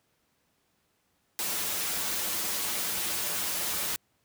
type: noise with comb filter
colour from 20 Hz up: white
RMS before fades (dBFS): -31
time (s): 1.39-3.96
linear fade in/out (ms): 0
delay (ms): 7.6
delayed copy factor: -0.8
effects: pink hiss -72 dBFS RMS until 4.24 s + high-pass 80 Hz 12 dB/octave